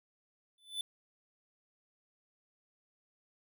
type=tone with exponential growth; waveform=square; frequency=3502 Hz; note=A7; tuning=9 cents flat; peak=-32 dBFS; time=0.58-0.81 s; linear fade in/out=2 ms; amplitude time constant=49 ms; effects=none

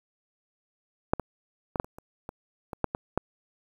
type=clicks; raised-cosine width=1 ms; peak=-7 / -17 / -16 / -9 / -29 / -29 / -22 / -21 / -9 / -15 / -10 dBFS; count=11; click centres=1.135 / 1.197 / 1.758 / 1.799 / 1.845 / 1.985 / 2.291 / 2.732 / 2.843 / 2.949 / 3.176 s; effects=8-bit

